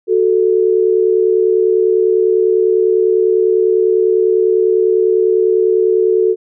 sine tone pair together, 370 / 440 Hz, F#4 / A4, 0 / 0 cents, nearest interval minor third, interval 300 cents, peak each -12 dBFS, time 0.07-6.36 s, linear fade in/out 50 ms, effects none

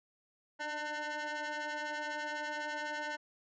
25% pulse ring-modulated tone, 301.5 Hz, D4, 46 cents sharp, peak -30 dBFS, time 0.59-3.17 s, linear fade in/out 20 ms, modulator 1200 Hz, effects resampled to 16000 Hz

